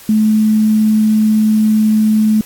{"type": "tone with quantisation", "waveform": "sine", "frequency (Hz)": 216.1, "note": "A3", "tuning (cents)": -31, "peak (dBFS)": -8, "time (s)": [0.09, 2.41], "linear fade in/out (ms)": 2, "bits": 6, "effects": ["white hiss -37 dBFS RMS until 2.45 s", "AAC 64 kbps"]}